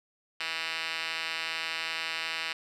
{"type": "tone with band-pass filter", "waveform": "5% pulse", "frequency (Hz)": 162.6, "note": "E3", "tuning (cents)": -23, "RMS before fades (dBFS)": -34, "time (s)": [0.4, 2.53], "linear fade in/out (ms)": 5, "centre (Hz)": 3100, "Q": 8.1, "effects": []}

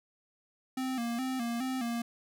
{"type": "tone with vibrato", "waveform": "square", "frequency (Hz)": 246.9, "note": "B3", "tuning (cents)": 0, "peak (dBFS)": -32, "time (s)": [0.77, 2.02], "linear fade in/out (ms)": 5, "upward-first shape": "square", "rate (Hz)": 2.4, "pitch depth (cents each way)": 89, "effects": []}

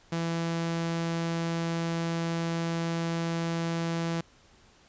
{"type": "tone", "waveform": "sawtooth", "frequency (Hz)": 166.8, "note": "E3", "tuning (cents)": 21, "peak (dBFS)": -24, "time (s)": [0.12, 4.21], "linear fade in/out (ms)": 5, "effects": ["pink hiss -59 dBFS RMS until 4.88 s", "resampled to 16000 Hz"]}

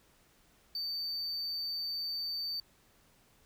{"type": "tone", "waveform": "triangle", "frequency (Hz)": 4582, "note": "D8", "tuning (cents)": -44, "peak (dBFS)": -33, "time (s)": [0.75, 2.6], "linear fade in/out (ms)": 2, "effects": ["pink hiss -66 dBFS RMS until 3.45 s"]}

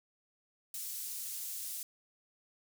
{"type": "high-pass noise", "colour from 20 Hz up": "pink", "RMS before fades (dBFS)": -41, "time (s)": [0.74, 1.83], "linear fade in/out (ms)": 2, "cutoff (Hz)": 8100, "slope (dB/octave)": 12, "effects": []}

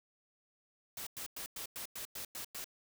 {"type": "noise bursts", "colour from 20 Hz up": "white", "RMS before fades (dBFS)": -43, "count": 9, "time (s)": [0.97, 2.643], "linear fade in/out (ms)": 2, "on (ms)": 97, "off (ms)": 100, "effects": []}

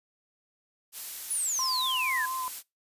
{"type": "noise", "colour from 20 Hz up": "blue", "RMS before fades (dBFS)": -37, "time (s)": [0.92, 2.63], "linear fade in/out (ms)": 50}
{"type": "exponential sweep", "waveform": "sine", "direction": "down", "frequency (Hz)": [10548, 1615], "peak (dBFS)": -27, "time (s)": [1.3, 2.26], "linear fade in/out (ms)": 10}
{"type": "tone with vibrato", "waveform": "sine", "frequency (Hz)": 1030, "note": "C6", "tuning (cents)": -28, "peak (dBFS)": -31, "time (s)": [1.59, 2.48], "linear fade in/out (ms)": 0, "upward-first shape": "sine", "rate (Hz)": 4.3, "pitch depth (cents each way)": 26}
{"effects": ["noise-tail reverb RT60 0.2 s tail -22 dB re dry", "resampled to 32000 Hz"]}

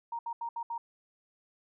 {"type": "tone bursts at uneven times", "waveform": "sine", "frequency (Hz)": 932.3, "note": "A#5", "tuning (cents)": 0, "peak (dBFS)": -33, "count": 5, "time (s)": [[0.12, 0.19], [0.26, 0.33], [0.41, 0.49], [0.56, 0.63], [0.7, 0.78]], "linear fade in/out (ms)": 5, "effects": []}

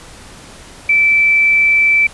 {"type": "tone", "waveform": "sine", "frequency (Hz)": 2324, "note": "D7", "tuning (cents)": -19, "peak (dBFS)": -8, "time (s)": [0.89, 2.07], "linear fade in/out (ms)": 5, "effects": ["pink hiss -37 dBFS RMS until 2.13 s", "resampled to 24000 Hz"]}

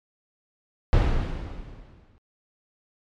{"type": "noise with exponential decay", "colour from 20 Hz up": "brown", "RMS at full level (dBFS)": -17, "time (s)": [0.93, 2.18], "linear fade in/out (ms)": 0, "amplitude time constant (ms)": 270, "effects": ["low-pass 4000 Hz 12 dB/octave", "MP3 96 kbps"]}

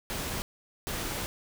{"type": "noise bursts at uneven times", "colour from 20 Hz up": "pink", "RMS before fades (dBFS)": -34, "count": 2, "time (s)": [[0.1, 0.42], [0.87, 1.26]], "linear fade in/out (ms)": 0, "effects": []}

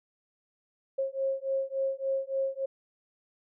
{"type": "beating tone pair", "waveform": "sine", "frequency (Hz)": [537, 540.5], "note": ["C5", "C#5"], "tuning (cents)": [45, -44], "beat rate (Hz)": 3.5, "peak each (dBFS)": -31, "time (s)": [0.98, 2.66], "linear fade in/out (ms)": 10, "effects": []}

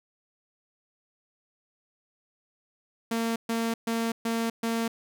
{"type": "tone bursts", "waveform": "sawtooth", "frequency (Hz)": 228.7, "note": "A#3", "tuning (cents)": -33, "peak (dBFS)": -22, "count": 5, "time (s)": [3.11, 4.88], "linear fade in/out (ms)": 5, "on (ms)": 250, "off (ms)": 130, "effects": []}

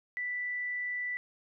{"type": "tone", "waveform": "sine", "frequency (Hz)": 1975.5, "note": "B6", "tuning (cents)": 0, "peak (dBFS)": -32, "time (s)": [0.17, 1.17], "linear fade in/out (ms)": 0, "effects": []}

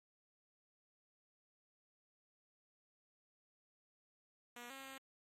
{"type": "tone with pitch steps", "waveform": "5% pulse", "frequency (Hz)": [241.1, 269.6, 268], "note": ["B3", "C#4", "C4"], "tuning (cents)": [-41, -48, 42], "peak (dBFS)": -38, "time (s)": [4.56, 4.98], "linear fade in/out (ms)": 5, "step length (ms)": 140, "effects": ["MP3 64 kbps"]}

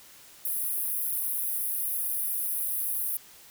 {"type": "high-pass noise", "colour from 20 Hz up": "pink", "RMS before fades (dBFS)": -30, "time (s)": [0.45, 3.17], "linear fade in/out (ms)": 2, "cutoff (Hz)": 9900, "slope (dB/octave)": 96, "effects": ["white hiss -52 dBFS RMS until 3.5 s"]}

